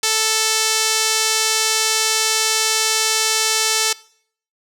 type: tone with band-pass filter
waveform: sawtooth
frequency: 440 Hz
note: A4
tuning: in tune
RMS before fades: -18 dBFS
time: 0.03-3.93 s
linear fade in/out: 5 ms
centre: 6000 Hz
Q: 1.1
effects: noise-tail reverb RT60 0.6 s tail -22 dB re dry